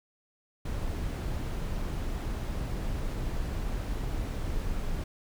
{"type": "noise", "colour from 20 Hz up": "brown", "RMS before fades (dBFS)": -32, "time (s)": [0.65, 5.04], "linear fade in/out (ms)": 5, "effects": []}